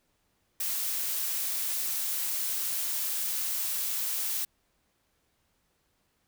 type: noise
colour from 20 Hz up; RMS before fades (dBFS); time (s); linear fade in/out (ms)
blue; -31; 0.6-4.45; 5
effects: pink hiss -73 dBFS RMS until 6.27 s